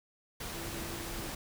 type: tone in noise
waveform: sine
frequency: 336.4 Hz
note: E4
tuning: 35 cents sharp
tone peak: -45 dBFS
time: 0.54-1.27 s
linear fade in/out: 5 ms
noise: pink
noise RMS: -40 dBFS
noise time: 0.4-1.35 s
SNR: -8 dB
effects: none